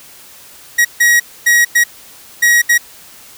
45% pulse tone bursts at uneven times, 1902 Hz, A#6, 34 cents sharp, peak -7 dBFS, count 6, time 0.78-0.85 / 1-1.2 / 1.46-1.65 / 1.75-1.84 / 2.42-2.62 / 2.69-2.78 s, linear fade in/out 10 ms, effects white hiss -39 dBFS RMS until 3.37 s

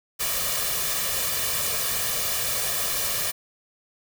white noise with comb filter, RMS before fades -26 dBFS, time 0.19-3.32 s, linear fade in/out 20 ms, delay 1.7 ms, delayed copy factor +0.65, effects none

